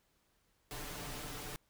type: noise with comb filter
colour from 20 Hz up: pink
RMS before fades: -44 dBFS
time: 0.71-1.56 s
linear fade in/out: 0 ms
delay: 6.8 ms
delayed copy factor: +0.75
effects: pink hiss -75 dBFS RMS until 1.69 s